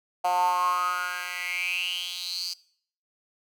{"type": "tone with high-pass filter sweep", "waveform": "10% pulse", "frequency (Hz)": 179.2, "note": "F3", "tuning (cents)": 45, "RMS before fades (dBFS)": -28, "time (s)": [0.24, 2.54], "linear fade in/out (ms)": 10, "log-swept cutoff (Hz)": [760, 4900], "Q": 8.7, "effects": ["noise-tail reverb RT60 0.6 s tail -21 dB re dry"]}